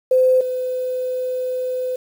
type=tone pair in turn; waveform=sine; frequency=513 / 506.8 Hz; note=C5 / B4; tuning=-34 / +45 cents; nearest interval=unison; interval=21 cents; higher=first; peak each=-11 / -20 dBFS; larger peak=first; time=0.11-0.41 / 0.41-1.96 s; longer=second; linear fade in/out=5 ms; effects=7-bit